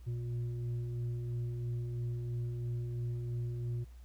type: tone with frequency modulation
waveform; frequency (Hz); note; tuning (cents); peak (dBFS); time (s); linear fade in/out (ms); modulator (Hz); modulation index
sine; 120; B2; -49; -34; 0.06-3.85; 20; 237; 0.36
effects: added 60 Hz sine -49 dBFS peak until 4.04 s + pink hiss -68 dBFS RMS until 4.04 s